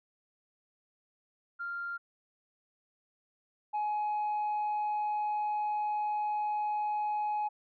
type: tone pair in turn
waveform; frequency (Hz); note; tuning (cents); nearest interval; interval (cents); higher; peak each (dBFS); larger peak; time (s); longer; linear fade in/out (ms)
sine; 1393 / 841.4; F6 / G#5; -5 / +22; major sixth; 873; first; -34 / -27; second; 1.59-1.98 / 3.73-7.49; second; 20
effects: tanh soft clip ceiling -28 dBFS